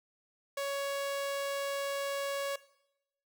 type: tone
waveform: sawtooth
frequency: 558 Hz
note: C#5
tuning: 11 cents sharp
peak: -29 dBFS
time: 0.57-2.56 s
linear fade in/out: 5 ms
effects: noise-tail reverb RT60 0.8 s tail -18 dB re dry